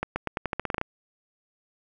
accelerating click train, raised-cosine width 0.5 ms, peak -12 dBFS, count 12, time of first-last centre 0.03-0.814 s, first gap 130 ms, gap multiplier 0.87, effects none

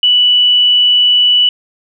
sine tone, 2960 Hz, F#7, in tune, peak -6 dBFS, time 0.03-1.49 s, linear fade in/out 2 ms, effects none

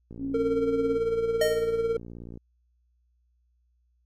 click train, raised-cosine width 3 ms, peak -29 dBFS, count 133, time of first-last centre 0.11-2.374 s, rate 58.3 Hz
sine tone, 273.4 Hz, C#4, 24 cents flat, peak -28 dBFS, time 0.18-0.99 s, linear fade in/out 50 ms
triangle tone with tremolo, 456.6 Hz, A#4, 36 cents flat, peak -19 dBFS, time 0.34-1.97 s, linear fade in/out 5 ms, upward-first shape sine, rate 18 Hz, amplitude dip 55%
square tone with exponential decay, 618 Hz, D#5, 12 cents flat, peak -20 dBFS, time 1.41-1.84 s, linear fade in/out 5 ms, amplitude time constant 92 ms
effects added 60 Hz sine -65 dBFS peak until 4.05 s + MP3 64 kbps

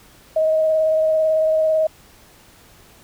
sine tone with vibrato, 631 Hz, D#5, 24 cents sharp, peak -14 dBFS, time 0.36-1.87 s, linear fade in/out 5 ms, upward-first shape square, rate 18 Hz, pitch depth 12 cents each way, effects pink hiss -49 dBFS RMS until 3.03 s

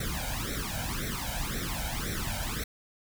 pink noise with flanger, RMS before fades -33 dBFS, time 0-2.64 s, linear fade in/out 5 ms, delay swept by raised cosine 0.51 to 1.33 ms, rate 1.9 Hz, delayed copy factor +1, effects none

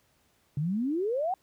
sine exponential sweep, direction up, 138.1 to 784 Hz, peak -26 dBFS, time 0.57-1.34 s, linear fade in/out 2 ms, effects pink hiss -68 dBFS RMS until 1.42 s + high-pass 60 Hz 12 dB/octave

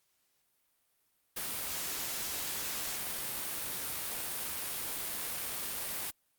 white noise, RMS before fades -37 dBFS, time 1.36-6.11 s, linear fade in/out 10 ms, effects white hiss -75 dBFS RMS until 6.38 s + Opus 48 kbps

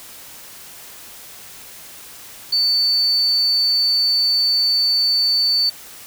sine tone, 4500 Hz, C#8, 25 cents sharp, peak -14 dBFS, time 2.52-5.7 s, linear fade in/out 10 ms, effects white hiss -39 dBFS RMS until 6.06 s

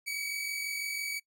sawtooth tone pair together, 2238 / 2284 Hz, C#7 / D7, +16 / -49 cents, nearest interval unison, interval 35 cents, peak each -37 / -31 dBFS, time 0.06-1.2 s, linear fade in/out 20 ms, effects noise-tail reverb RT60 0.1 s tail -21 dB re dry

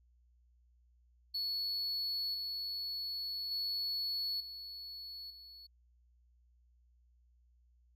triangle tone with level steps, 4401 Hz, C#8, 13 cents flat, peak -33 / -36 / -33 / -43 / -50 dBFS, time 1.34-5.67 s, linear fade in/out 10 ms, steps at 2.34 / 3.51 / 4.4 / 5.3 s, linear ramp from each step 5 ms, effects added 60 Hz sine -65 dBFS peak until 7.95 s

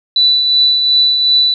sine tone with tremolo, 3972 Hz, B7, 9 cents sharp, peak -6 dBFS, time 0.16-1.54 s, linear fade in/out 2 ms, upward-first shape triangle, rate 2.7 Hz, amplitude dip 45%, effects none

